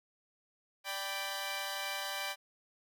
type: chord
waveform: 10% pulse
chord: G major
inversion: second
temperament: equal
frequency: 587.3 / 784 / 987.8 Hz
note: D5 / G5 / B5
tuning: 0 / 0 / 0 cents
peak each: -33 / -31 / -34 dBFS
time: 0.84-2.36 s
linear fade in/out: 50 ms
effects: none